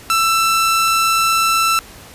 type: tone pair in turn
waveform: sawtooth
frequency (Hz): 1332 / 1332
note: E6 / E6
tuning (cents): +18 / +18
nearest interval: unison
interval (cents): 0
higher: neither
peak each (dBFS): -9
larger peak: neither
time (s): 0.1-0.88 / 0.88-1.79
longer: second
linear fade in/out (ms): 0
effects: pink hiss -39 dBFS RMS until 2.14 s + resampled to 32000 Hz